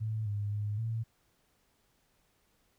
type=tone with pitch steps; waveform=sine; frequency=109.5 / 102.8 / 104.2 / 113.1 Hz; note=A2 / G#2 / G#2 / A2; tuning=-8 / -17 / +6 / +48 cents; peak=-31 dBFS; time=0-1.04 s; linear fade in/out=20 ms; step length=260 ms; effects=pink hiss -72 dBFS RMS until 2.78 s